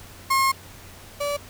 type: tone pair in turn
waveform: 35% pulse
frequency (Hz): 1075 / 576.9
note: C6 / D5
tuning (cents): +47 / -31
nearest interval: major seventh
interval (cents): 1078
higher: first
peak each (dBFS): -16 / -22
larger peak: first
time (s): 0.3-0.52 / 1.2-1.37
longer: first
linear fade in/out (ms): 10
effects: added 92 Hz sine -48 dBFS peak until 1.49 s + pink hiss -45 dBFS RMS until 1.49 s